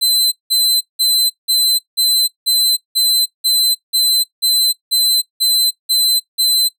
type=tone bursts; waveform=sawtooth; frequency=4053 Hz; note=B7; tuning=44 cents sharp; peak=-8 dBFS; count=14; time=0.01-6.69 s; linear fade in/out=20 ms; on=310 ms; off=180 ms; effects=noise-tail reverb RT60 0.1 s tail -17 dB re dry